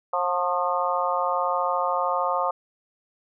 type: harmonic tone with a mistuned harmonic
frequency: 178.7 Hz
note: F3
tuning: 40 cents sharp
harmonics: 3 / 4 / 5 / 6 / 7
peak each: -28 / -28 / -28 / -28 / -28 dBFS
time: 0.13-2.51 s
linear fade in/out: 5 ms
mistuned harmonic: 7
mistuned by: -35 cents
effects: none